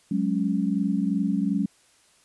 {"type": "chord", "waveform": "sine", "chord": "F# suspended second", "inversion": "none", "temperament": "equal", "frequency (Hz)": [185, 207.7, 277.2], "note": ["F#3", "G#3", "C#4"], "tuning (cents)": [0, 0, 0], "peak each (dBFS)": [-26, -25, -27], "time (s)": [0.11, 1.66], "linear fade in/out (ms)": 5, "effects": ["white hiss -60 dBFS RMS until 2.24 s", "resampled to 24000 Hz"]}